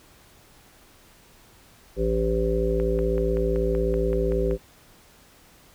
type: harmonic tone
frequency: 56 Hz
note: A1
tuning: 31 cents sharp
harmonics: 1 / 3 / 5 / 7 / 9 / 10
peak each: -25 / -30 / -34 / -25 / -27 / -39 dBFS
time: 1.96-4.58 s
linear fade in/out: 50 ms
type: click train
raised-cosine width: 0.5 ms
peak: -24 dBFS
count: 10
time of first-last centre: 2.8-4.511 s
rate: 5.26 Hz
effects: pink hiss -54 dBFS RMS until 5.74 s